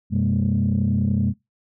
sine tone cluster, 93 / 126.6 / 203.4 / 234 Hz, F#2 / B2 / G#3 / A#3, +9 / +43 / -36 / +7 cents, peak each -22 / -23 / -21 / -26 dBFS, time 0.1-1.34 s, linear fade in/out 50 ms, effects noise-tail reverb RT60 0.2 s tail -22 dB re dry + tanh soft clip ceiling -11 dBFS

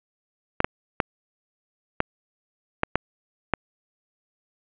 clicks, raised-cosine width 0.5 ms, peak -4 dBFS, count 7, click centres 0.604 / 0.645 / 1.002 / 2.004 / 2.834 / 2.956 / 3.537 s, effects resampled to 8000 Hz + 7-bit

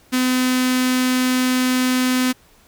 sawtooth tone with notch filter, 254.3 Hz, C4, 49 cents flat, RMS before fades -18 dBFS, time 0.12-2.33 s, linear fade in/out 20 ms, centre 630 Hz, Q 0.57, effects pink hiss -53 dBFS RMS until 2.67 s

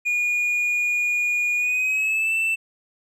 triangle tone with pitch glide, 2440 to 2661 Hz, D#7 to E7, -34 to +16 cents, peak -18 dBFS, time 0.05-2.56 s, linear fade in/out 20 ms, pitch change +150 cents, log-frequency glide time 1.56-2.34 s, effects none

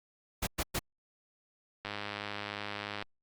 pink noise bursts, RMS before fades -32 dBFS, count 3, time 0.42-0.793 s, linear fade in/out 10 ms, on 51 ms, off 110 ms
click train, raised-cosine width 0.3 ms, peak -21 dBFS, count 122, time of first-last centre 1.85-3.025 s, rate 103 Hz
effects Opus 48 kbps

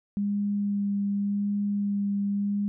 sine tone with vibrato, 202.3 Hz, G#3, 45 cents flat, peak -24 dBFS, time 0.17-2.68 s, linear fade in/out 0 ms, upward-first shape sine, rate 0.88 Hz, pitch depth 12 cents each way, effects none

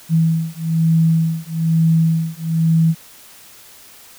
sine beating tone pair, 162.3 / 163.4 Hz, E3 / E3, -27 / -15 cents, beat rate 1.1 Hz, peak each -16 dBFS, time 0.09-2.95 s, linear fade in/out 50 ms, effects white hiss -43 dBFS RMS until 4.18 s

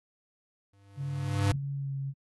square tone with exponential growth, 99.6 Hz, G2, 28 cents sharp, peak -22 dBFS, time 0.73-1.52 s, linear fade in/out 5 ms, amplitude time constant 170 ms
sine tone with vibrato, 138.3 Hz, C#3, 4 cents flat, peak -31 dBFS, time 0.96-2.14 s, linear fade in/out 50 ms, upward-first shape sine, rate 1.7 Hz, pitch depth 18 cents each way
effects AAC 32 kbps

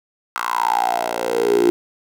10% pulse tone with high-pass filter sweep, 58.7 Hz, A#1, 13 cents sharp, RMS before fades -19 dBFS, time 0.36-1.7 s, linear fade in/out 0 ms, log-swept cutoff 1200 to 350 Hz, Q 9.9, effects none

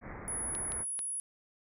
pink low-pass noise, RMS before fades -44 dBFS, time 0.01-0.85 s, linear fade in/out 50 ms, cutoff 2200 Hz, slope 96 dB/octave
sine tone, 10280 Hz, E9, 45 cents flat, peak -34 dBFS, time 0.28-1.2 s, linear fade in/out 0 ms
clicks, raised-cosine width 0.2 ms, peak -27 dBFS, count 3, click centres 0.551 / 0.72 / 0.991 s
effects none

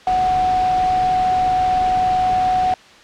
sine tone in noise, 740 Hz, F#5, in tune, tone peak -14 dBFS, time 0.07-2.74 s, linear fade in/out 2 ms, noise pink, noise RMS -29 dBFS, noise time 0.07-2.74 s, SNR +12 dB, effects white hiss -44 dBFS RMS until 3.03 s + low-pass 4000 Hz 12 dB/octave

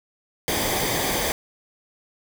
pink noise with comb filter, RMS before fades -24 dBFS, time 0.48-1.32 s, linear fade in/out 0 ms, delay 0.73 ms, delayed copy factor -0.6, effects none

